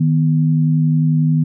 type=tone pair together; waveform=sine; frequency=155.69 / 246.9 Hz; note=D#3 / B3; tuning=+1 / 0 cents; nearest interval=minor sixth; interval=799 cents; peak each=-12 / -19 dBFS; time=0-1.44 s; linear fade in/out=10 ms; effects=none